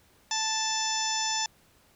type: harmonic tone with a mistuned harmonic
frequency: 880 Hz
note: A5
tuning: in tune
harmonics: 1 / 2 / 3 / 4 / 5 / 6 / 7 / 8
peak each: -32 / -37 / -39 / -35 / -44 / -32 / -35 / -35 dBFS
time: 0.31-1.46 s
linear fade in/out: 2 ms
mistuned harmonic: 7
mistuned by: -27 cents
effects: pink hiss -62 dBFS RMS until 1.95 s